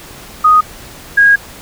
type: tone pair in turn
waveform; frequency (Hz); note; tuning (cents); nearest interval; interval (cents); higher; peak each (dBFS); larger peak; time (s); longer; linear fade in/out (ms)
sine; 1244.5 / 1638.3; D#6 / G#6; 0 / -24; perfect fourth; 476; second; -4; neither; 0.44-0.61 / 1.17-1.36; second; 10
effects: pink hiss -34 dBFS RMS until 1.61 s